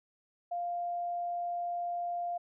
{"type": "tone", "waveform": "sine", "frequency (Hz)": 698.5, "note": "F5", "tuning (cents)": 0, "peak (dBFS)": -32, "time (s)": [0.51, 2.38], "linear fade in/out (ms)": 10, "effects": []}